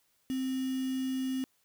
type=tone with quantisation; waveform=sine; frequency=261.6 Hz; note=C4; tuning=in tune; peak=-30 dBFS; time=0.3-1.44 s; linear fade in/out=0 ms; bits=7; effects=white hiss -72 dBFS RMS until 1.64 s

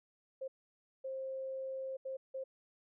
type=tone bursts at uneven times; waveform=sine; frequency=530 Hz; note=C5; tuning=22 cents sharp; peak=-38 dBFS; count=4; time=0.41-0.48 / 1.04-1.97 / 2.05-2.17 / 2.34-2.44 s; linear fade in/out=10 ms; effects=none

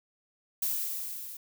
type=noise with level ramp; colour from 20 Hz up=violet; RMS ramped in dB=-29 to -43 dBFS; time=0.62-1.37 s; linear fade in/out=5 ms; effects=none

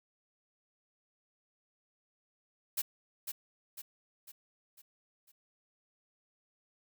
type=noise with echo; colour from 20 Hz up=blue; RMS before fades=-33 dBFS; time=2.77-2.82 s; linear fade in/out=10 ms; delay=500 ms; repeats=5; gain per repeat=-6 dB; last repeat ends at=5.32 s; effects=none

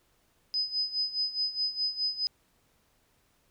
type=tone with tremolo; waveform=sine; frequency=5020 Hz; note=D#8; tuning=15 cents sharp; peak=-25 dBFS; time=0.54-2.27 s; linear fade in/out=0 ms; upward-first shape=sine; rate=4.8 Hz; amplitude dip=80%; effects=pink hiss -69 dBFS RMS until 3.5 s

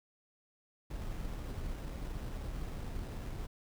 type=noise with sample-and-hold; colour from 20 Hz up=brown; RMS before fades=-40 dBFS; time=0.9-3.47 s; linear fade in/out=10 ms; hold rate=4410 Hz; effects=none

